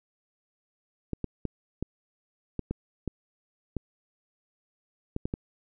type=clicks; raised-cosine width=3 ms; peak=-17 dBFS; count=11; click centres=1.133 / 1.243 / 1.453 / 1.826 / 2.593 / 2.71 / 3.077 / 3.767 / 5.164 / 5.255 / 5.339 s; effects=none